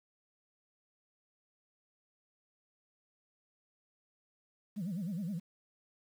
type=tone with vibrato; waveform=sine; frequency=185 Hz; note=F#3; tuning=in tune; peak=-33 dBFS; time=4.76-5.4 s; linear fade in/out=20 ms; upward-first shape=sine; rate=9.6 Hz; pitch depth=240 cents each way; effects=tanh soft clip ceiling -32 dBFS + 10-bit